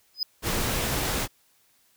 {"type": "tone with exponential growth", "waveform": "triangle", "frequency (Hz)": 5020, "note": "D#8", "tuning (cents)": 15, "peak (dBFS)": -19, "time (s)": [0.14, 0.23], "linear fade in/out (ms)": 2, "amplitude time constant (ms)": 18}
{"type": "noise", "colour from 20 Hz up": "pink", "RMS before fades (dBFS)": -27, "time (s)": [0.42, 1.28], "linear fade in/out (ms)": 50}
{"effects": ["white hiss -64 dBFS RMS until 1.96 s"]}